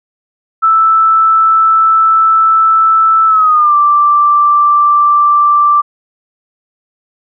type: tone with pitch glide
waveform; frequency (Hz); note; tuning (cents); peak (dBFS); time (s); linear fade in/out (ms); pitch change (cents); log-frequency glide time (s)
sine; 1318.5 to 1174.6; E6 to D6; 0 to 0; -5; 0.62-5.82; 20; -200; 3.27-3.75
effects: none